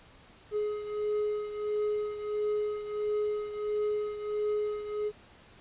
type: beating tone pair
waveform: triangle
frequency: 420 / 421.5 Hz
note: G#4 / G#4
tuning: +19 / +26 cents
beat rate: 1.5 Hz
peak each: -28 / -34 dBFS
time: 0.51-5.12 s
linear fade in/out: 50 ms
effects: pink hiss -56 dBFS RMS until 5.6 s + resampled to 8000 Hz